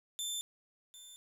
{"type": "tone with echo", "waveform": "20% pulse", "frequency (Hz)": 3547, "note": "A7", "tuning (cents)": 13, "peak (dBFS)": -30, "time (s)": [0.19, 0.41], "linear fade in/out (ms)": 0, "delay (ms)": 750, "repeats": 1, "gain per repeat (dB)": -15, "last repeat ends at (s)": 1.16, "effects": ["11-bit"]}